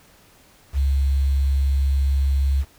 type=tone with quantisation; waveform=sine; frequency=68.5 Hz; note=C#2; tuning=20 cents flat; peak=-16 dBFS; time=0.73-2.65 s; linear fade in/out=50 ms; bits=7; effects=pink hiss -53 dBFS RMS until 2.78 s